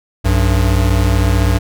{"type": "tone pair together", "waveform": "square", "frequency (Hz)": [60.6, 96.2], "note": ["B1", "G2"], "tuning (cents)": [-32, -32], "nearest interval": "minor sixth", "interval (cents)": 800, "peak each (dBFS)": -14, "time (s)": [0.24, 1.59], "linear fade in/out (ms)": 20, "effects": []}